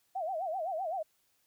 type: tone with vibrato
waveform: sine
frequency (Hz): 698.5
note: F5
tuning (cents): 0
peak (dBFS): -32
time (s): 0.15-1.03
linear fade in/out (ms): 10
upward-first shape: sine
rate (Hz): 7.8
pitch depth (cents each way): 200
effects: white hiss -73 dBFS RMS until 1.46 s